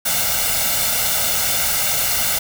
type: noise with comb filter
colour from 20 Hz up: white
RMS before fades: -19 dBFS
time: 0.05-2.39 s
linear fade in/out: 10 ms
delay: 1.4 ms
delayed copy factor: +0.75
effects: none